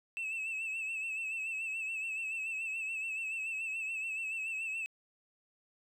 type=tone with vibrato; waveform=sine; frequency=2629 Hz; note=E7; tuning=5 cents flat; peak=-32 dBFS; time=0.17-4.86 s; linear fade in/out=0 ms; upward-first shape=sine; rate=7 Hz; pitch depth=52 cents each way; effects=tanh soft clip ceiling -34 dBFS + 12-bit